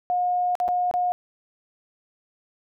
sine tone with dropouts, 718 Hz, F5, 48 cents sharp, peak -20 dBFS, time 0.1-1.12 s, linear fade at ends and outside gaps 0 ms, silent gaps 0.553-0.601 / 0.68-0.687 / 0.912-0.939 s, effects none

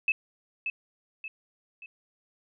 sine tone with echo, 2606 Hz, E7, 20 cents flat, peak -21 dBFS, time 0.08-0.12 s, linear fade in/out 2 ms, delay 580 ms, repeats 3, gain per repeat -7 dB, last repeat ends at 1.86 s, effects none

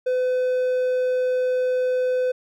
triangle tone, 506 Hz, B4, 42 cents sharp, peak -17 dBFS, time 0.06-2.32 s, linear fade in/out 10 ms, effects none

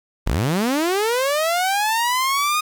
sawtooth linear sweep, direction up, 31.1 to 1244.5 Hz, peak -14 dBFS, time 0.26-2.61 s, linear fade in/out 10 ms, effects 7-bit

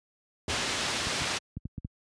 brown noise with exponential decay, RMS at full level -29 dBFS, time 0.48-0.81 s, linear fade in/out 2 ms, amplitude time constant 70 ms
white low-pass noise, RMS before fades -31 dBFS, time 0.48-1.39 s, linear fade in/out 20 ms, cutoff 4800 Hz, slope 12 dB/octave
clicks, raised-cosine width 5 ms, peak -22 dBFS, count 6, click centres 1.07 / 1.219 / 1.57 / 1.655 / 1.781 / 1.849 s
effects high-pass 60 Hz 12 dB/octave + resampled to 22050 Hz

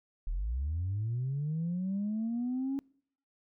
sine linear sweep, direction up, 35.7 to 277.7 Hz, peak -29 dBFS, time 0.27-2.79 s, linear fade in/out 0 ms, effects noise-tail reverb RT60 0.6 s tail -26 dB re dry + tanh soft clip ceiling -27 dBFS

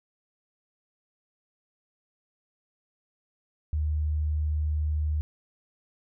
sine tone, 76.1 Hz, D#2, 38 cents flat, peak -24 dBFS, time 3.73-5.21 s, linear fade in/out 0 ms, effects none

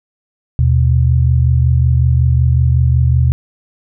sine tone pair together, 78.7 / 124.1 Hz, D#2 / B2, +20 / +9 cents, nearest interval minor sixth, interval 789 cents, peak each -11 dBFS, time 0.59-3.32 s, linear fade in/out 0 ms, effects none

